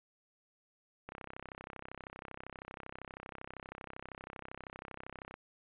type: click train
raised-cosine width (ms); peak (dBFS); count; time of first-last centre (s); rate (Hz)
0.5; -29; 140; 1.09-5.341; 32.7
effects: resampled to 8000 Hz